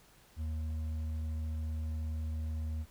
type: tone with hard clipping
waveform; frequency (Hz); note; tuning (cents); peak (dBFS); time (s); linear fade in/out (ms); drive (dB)
triangle; 78.4; D#2; +14; -35; 0.36-2.86; 50; 8
effects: pink hiss -62 dBFS RMS until 2.9 s